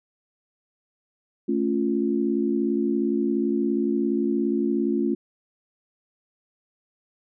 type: chord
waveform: sine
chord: A augmented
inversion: none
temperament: equal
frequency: 220 / 277.2 / 349.2 Hz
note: A3 / C#4 / E#4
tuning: 0 / 0 / 0 cents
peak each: -25 dBFS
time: 1.48-5.15 s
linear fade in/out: 10 ms
effects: none